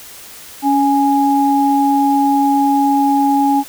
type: tone pair together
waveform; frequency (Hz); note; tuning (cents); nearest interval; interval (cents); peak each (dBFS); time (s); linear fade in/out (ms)
sine; 280 / 830.6; C#4 / G#5; +18 / 0; octave + perfect fifth; 1882; -13; 0.62-3.64; 50
effects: white hiss -36 dBFS RMS until 3.68 s